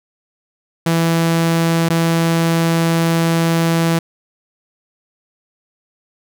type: tone with dropouts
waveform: sawtooth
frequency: 165.8 Hz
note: E3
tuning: 10 cents sharp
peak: -9 dBFS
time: 0.86-3.99 s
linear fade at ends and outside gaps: 5 ms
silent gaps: 1.889-1.9 s
effects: none